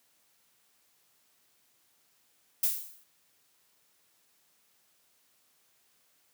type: noise with exponential decay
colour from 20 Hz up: violet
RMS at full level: -24 dBFS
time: 2.63-3.04 s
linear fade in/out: 5 ms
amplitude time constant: 89 ms
effects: white hiss -69 dBFS RMS until 6.33 s + high-pass 100 Hz 12 dB/octave